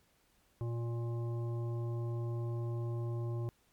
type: harmonic tone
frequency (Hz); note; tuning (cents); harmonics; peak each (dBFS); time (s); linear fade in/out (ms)
117.5; A#2; +14; 1 / 3 / 5 / 7 / 9; -34 / -43 / -51 / -56 / -55; 0.61-3.49; 0
effects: pink hiss -71 dBFS RMS until 3.72 s + MP3 96 kbps